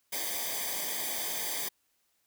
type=noise with comb filter; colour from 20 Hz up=white; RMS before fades=-34 dBFS; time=0.12-1.69 s; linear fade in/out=10 ms; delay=0.73 ms; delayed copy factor=-0.85; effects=white hiss -74 dBFS RMS until 2.26 s